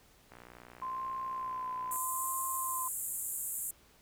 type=click train; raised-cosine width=0.5 ms; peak=-36 dBFS; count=100; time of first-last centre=0.32-1.959 s; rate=60.4 Hz
type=tone with vibrato; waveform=sine; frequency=1035 Hz; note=C6; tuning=19 cents flat; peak=-35 dBFS; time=0.82-2.88 s; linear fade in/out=2 ms; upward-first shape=sine; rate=0.77 Hz; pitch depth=30 cents each way
type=band-pass noise; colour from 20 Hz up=pink; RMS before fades=-38 dBFS; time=1.91-3.71 s; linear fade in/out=5 ms; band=7200 to 15000 Hz; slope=96 dB/octave
effects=pink hiss -63 dBFS RMS until 4.01 s